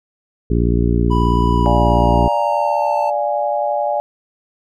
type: harmonic tone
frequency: 58.5 Hz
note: A#1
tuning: 7 cents sharp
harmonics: 1 / 2 / 3 / 4 / 5 / 6 / 7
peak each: -16 / -19 / -21 / -22 / -23 / -24 / -24 dBFS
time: 0.5-2.28 s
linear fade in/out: 5 ms
type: tone with pitch glide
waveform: triangle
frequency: 987.8 to 890.3 Hz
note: B5 to A5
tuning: 0 to +20 cents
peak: -17 dBFS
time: 1.1-3.11 s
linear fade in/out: 20 ms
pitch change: -180 cents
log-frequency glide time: 1.53-2.99 s
type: chord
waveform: sine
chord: D diminished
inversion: none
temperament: equal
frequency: 587.3 / 698.5 / 830.6 Hz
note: D5 / F5 / Ab5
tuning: 0 / 0 / 0 cents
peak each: -19 / -22 / -20 dBFS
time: 1.66-4 s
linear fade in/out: 0 ms
effects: none